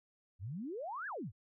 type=exponential two-way sweep; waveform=sine; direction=up then down; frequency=82.41 to 1760 to 82.41 Hz; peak=-39 dBFS; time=0.39-1.32 s; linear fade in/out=50 ms; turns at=1.07 s; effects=none